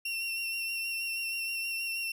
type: tone with vibrato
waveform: 35% pulse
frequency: 2725 Hz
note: F7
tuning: 43 cents flat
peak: -30 dBFS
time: 0.05-2.12 s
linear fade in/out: 5 ms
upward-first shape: sine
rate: 6.3 Hz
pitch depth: 22 cents each way
effects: none

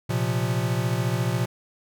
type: chord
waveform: square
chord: Bb suspended second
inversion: none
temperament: equal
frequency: 116.54 / 130.81 / 174.61 Hz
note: Bb2 / C3 / F3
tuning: 0 / 0 / 0 cents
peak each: -26 / -28 / -30 dBFS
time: 0.09-1.46 s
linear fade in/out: 10 ms
effects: none

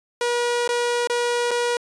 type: tone with dropouts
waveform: sawtooth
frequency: 480.9 Hz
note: B4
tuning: 46 cents flat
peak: -16 dBFS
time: 0.21-1.77 s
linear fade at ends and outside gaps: 2 ms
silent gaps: 0.677-0.69 / 1.073-1.098 / 1.509-1.513 s
effects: resampled to 22050 Hz

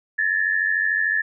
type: tone pair together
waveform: sine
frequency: 1722 / 1815.5 Hz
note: A6 / A#6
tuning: -38 / -46 cents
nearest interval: minor second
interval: 92 cents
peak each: -20 / -23 dBFS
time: 0.18-1.22 s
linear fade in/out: 10 ms
effects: none

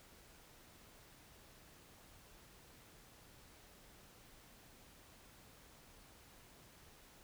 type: silence
effects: pink hiss -62 dBFS RMS until 7.23 s

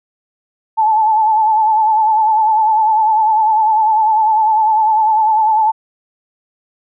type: tone with vibrato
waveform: sine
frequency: 870 Hz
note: A5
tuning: 20 cents flat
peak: -9 dBFS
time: 0.77-5.72 s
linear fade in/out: 20 ms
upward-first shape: sine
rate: 10 Hz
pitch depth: 47 cents each way
effects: none

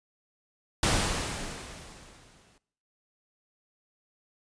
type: noise with exponential decay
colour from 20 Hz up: pink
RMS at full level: -23 dBFS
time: 0.83-2.58 s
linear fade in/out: 2 ms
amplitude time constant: 380 ms
effects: noise-tail reverb RT60 0.7 s tail -21 dB re dry + resampled to 22050 Hz

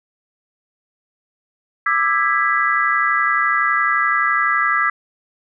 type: chord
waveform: sine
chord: E dominant seventh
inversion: third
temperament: just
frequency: 1186.7 / 1318.5 / 1648.1 / 1977.8 Hz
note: D6 / E6 / G#6 / B6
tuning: +18 / 0 / -14 / +2 cents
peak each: -20 dBFS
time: 1.86-4.9 s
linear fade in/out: 5 ms
effects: none

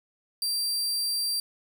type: tone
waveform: sawtooth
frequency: 4710 Hz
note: D8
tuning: 4 cents sharp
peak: -23 dBFS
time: 0.42-1.4 s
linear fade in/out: 2 ms
effects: 9-bit

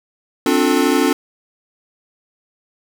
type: chord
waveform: square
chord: D minor seventh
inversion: third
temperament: equal with one note detuned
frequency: 261.6 / 293.7 / 356.8 / 440 Hz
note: C4 / D4 / F4 / A4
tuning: 0 / 0 / +37 / 0 cents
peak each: -19 / -18 / -20 / -21 dBFS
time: 0.46-1.13 s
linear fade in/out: 2 ms
effects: none

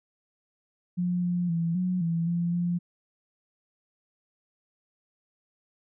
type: tone with pitch steps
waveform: sine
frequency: 177.8 / 176.4 / 167.2 / 182.1 / 166.8 / 171.8 / 174.3 Hz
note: F3 / F3 / E3 / F#3 / E3 / F3 / F3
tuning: +31 / +18 / +25 / -27 / +21 / -28 / -3 cents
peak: -24 dBFS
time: 0.97-2.79 s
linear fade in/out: 20 ms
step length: 260 ms
effects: none

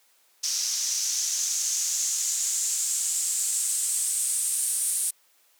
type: noise with band-pass filter sweep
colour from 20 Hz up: white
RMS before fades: -27 dBFS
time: 0.43-5.11 s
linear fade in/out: 10 ms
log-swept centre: 5700 to 9300 Hz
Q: 4.3
effects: white hiss -63 dBFS RMS until 5.59 s + high-pass 400 Hz 12 dB/octave

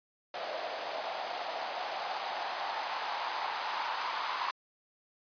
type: noise with band-pass filter sweep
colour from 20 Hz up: blue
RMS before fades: -36 dBFS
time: 0.34-4.51 s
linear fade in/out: 2 ms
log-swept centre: 630 to 990 Hz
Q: 3.9
effects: resampled to 11025 Hz

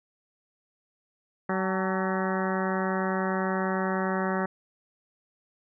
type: harmonic tone with a mistuned harmonic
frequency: 189.3 Hz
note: F#3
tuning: 40 cents sharp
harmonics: 1 / 2 / 3 / 4 / 5 / 6 / 7 / 8 / 9 / 10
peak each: -29 / -32 / -34 / -35 / -36 / -37 / -37 / -38 / -39 / -39 dBFS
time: 1.49-4.46 s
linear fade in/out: 5 ms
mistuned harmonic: 5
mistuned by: -69 cents
effects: none

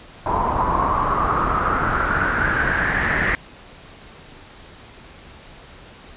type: noise with low-pass filter sweep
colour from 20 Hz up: pink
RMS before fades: -20 dBFS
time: 0.26-3.35 s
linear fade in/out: 0 ms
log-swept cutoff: 930 to 1900 Hz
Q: 7.1
effects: pink hiss -43 dBFS RMS until 6.16 s + resampled to 8000 Hz

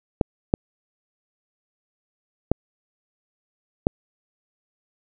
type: clicks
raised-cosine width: 2 ms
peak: -3 dBFS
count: 4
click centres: 0.212 / 0.539 / 2.516 / 3.869 s
effects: none

